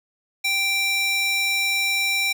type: tone with high-pass filter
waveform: square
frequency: 784 Hz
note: G5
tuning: in tune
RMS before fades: -22 dBFS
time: 0.44-2.33 s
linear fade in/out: 10 ms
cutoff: 2600 Hz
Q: 2.1
effects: none